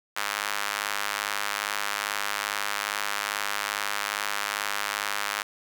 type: tone with high-pass filter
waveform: sawtooth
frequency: 102.4 Hz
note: G#2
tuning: 24 cents flat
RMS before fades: -30 dBFS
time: 0.16-5.43 s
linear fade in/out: 10 ms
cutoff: 1300 Hz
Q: 1.2
effects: 8-bit